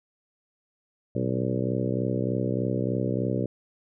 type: harmonic tone with a mistuned harmonic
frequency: 63.3 Hz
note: B1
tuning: 43 cents sharp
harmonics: 2 / 3 / 4 / 5 / 6 / 7 / 8 / 9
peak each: -29 / -31 / -32 / -33 / -34 / -34 / -35 / -36 dBFS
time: 1.15-3.46 s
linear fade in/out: 5 ms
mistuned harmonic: 2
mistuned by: -91 cents
effects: none